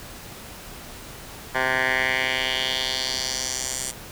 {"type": "tone with band-pass filter sweep", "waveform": "10% pulse", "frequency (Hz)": 130, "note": "C3", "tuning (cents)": -11, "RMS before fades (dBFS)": -25, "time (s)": [1.54, 3.92], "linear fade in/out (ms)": 20, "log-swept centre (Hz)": [1400, 8400], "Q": 2.5, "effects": ["pink hiss -40 dBFS RMS until 4.11 s"]}